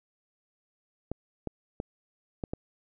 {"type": "clicks", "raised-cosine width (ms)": 2, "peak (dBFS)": -19, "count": 5, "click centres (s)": [1.116, 1.473, 1.801, 2.438, 2.535], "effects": []}